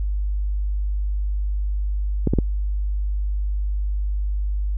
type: clicks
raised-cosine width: 3 ms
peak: -5 dBFS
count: 3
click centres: 2.273 / 2.336 / 2.387 s
effects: added 50 Hz sine -20 dBFS peak until 4.77 s